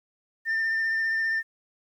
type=tone with vibrato; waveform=sine; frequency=1800 Hz; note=A6; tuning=39 cents sharp; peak=-21 dBFS; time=0.45-1.43 s; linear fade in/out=50 ms; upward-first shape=triangle; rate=15 Hz; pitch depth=18 cents each way; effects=tanh soft clip ceiling -22 dBFS + 10-bit